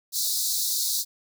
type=high-pass noise; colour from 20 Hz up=pink; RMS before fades=-26 dBFS; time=0.12-1.05 s; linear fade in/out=50 ms; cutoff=3800 Hz; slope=96 dB/octave; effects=none

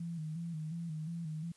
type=tone with vibrato; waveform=sine; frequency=162.1 Hz; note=E3; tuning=29 cents flat; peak=-37 dBFS; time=0-1.52 s; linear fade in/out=5 ms; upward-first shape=square; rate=2.8 Hz; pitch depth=69 cents each way; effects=white hiss -66 dBFS RMS until 1.56 s + resampled to 24000 Hz

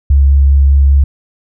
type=tone with vibrato; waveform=sine; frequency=69.3 Hz; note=C#2; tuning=in tune; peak=-4 dBFS; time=0.1-1.04 s; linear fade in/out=5 ms; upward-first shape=sine; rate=5 Hz; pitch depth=11 cents each way; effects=none

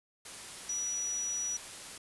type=tone in noise; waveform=sine; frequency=5850 Hz; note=F#8; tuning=21 cents flat; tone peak=-32 dBFS; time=0.69-1.57 s; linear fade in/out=5 ms; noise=white; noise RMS=-45 dBFS; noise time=0.25-1.98 s; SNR=+10 dB; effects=resampled to 24000 Hz

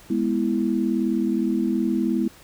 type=chord; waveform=sine; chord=E major; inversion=first; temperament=equal; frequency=207.7 / 246.9 / 329.6 Hz; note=G#3 / B3 / E4; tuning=0 / 0 / 0 cents; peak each=-24 dBFS; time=0.1-2.28 s; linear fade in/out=5 ms; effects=pink hiss -49 dBFS RMS until 2.43 s

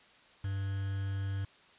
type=tone with quantisation; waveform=triangle; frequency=98 Hz; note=G2; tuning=in tune; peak=-30 dBFS; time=0.44-1.45 s; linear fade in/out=5 ms; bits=8; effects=white hiss -60 dBFS RMS until 1.78 s + resampled to 8000 Hz

